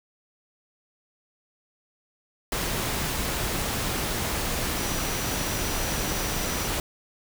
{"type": "tone in noise", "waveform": "sine", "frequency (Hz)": 5860, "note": "F#8", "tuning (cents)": -18, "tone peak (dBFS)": -38, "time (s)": [4.77, 6.67], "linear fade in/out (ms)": 2, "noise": "pink", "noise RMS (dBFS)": -28, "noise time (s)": [2.52, 6.8], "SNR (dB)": -13, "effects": []}